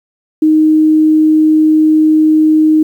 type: tone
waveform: sine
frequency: 311.1 Hz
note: D#4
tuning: in tune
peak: -5 dBFS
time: 0.42-2.83 s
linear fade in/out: 5 ms
effects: 7-bit